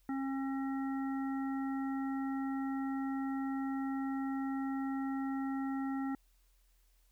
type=harmonic tone; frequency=270 Hz; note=C#4; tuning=45 cents flat; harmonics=1 / 3 / 5 / 7; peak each=-34 / -44 / -48 / -51 dBFS; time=0.09-6.15 s; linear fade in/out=2 ms; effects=added 42 Hz sine -66 dBFS peak until 7.11 s + white hiss -75 dBFS RMS until 7.11 s